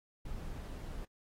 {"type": "noise", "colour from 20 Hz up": "brown", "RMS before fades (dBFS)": -42, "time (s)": [0.25, 1.05], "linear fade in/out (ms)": 5, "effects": ["AAC 48 kbps"]}